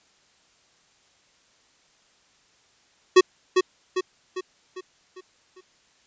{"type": "tone with echo", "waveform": "square", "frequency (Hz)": 370.4, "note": "F#4", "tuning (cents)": 2, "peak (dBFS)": -10, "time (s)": [3.16, 3.21], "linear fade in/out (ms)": 10, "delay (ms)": 400, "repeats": 6, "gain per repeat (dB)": -6, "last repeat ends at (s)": 5.61, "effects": ["white hiss -61 dBFS RMS until 6.06 s", "resampled to 16000 Hz"]}